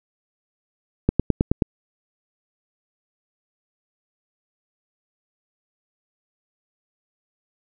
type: click train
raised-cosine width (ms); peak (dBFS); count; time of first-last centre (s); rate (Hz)
3; -3; 6; 1.09-1.622; 9.4
effects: none